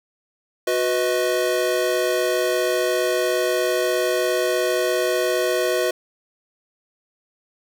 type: tone cluster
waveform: square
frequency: 366.6 / 495.1 / 630 Hz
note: F#4 / B4 / D#5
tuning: -16 / +4 / +21 cents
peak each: -24 dBFS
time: 0.67-5.91 s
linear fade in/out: 5 ms
effects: none